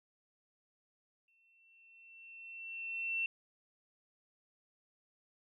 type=tone with exponential growth; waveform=sine; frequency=2699 Hz; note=E7; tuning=40 cents sharp; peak=-31 dBFS; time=1.28-3.26 s; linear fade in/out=2 ms; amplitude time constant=430 ms; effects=none